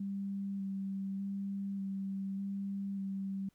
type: tone with vibrato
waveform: sine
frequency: 196 Hz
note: G3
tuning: in tune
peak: -35 dBFS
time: 0-3.49 s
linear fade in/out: 5 ms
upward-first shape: square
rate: 0.84 Hz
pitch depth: 13 cents each way
effects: pink hiss -75 dBFS RMS until 3.54 s